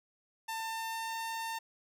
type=tone with pitch glide; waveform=sawtooth; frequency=896 to 904.8 Hz; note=A5 to A5; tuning=+31 to +48 cents; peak=-32 dBFS; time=0.48-1.59 s; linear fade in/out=10 ms; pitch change=+17 cents; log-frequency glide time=0.61-1.19 s; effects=none